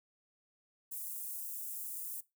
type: high-pass noise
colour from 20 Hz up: white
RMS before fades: -42 dBFS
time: 0.91-2.21 s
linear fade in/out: 10 ms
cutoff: 8700 Hz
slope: 24 dB/octave
effects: noise-tail reverb RT60 0.2 s tail -18 dB re dry